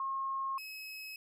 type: tone pair in turn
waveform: sine / 30% pulse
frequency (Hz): 1078 / 2564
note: C#6 / E7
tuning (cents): -49 / -49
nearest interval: octave + minor third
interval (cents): 1500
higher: second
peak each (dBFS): -33 / -40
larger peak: first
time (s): 0-0.58 / 0.58-1.16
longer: neither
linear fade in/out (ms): 2
effects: none